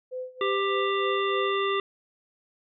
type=tone with tremolo; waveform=sine; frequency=509 Hz; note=C5; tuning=48 cents flat; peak=-30 dBFS; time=0.11-1.58 s; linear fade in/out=20 ms; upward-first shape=sine; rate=3.3 Hz; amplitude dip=90%
type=harmonic tone; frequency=394.5 Hz; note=G4; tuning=11 cents sharp; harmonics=1 / 3 / 5 / 7 / 9; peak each=-26 / -28 / -34 / -36 / -35 dBFS; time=0.41-1.8 s; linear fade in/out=2 ms
effects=none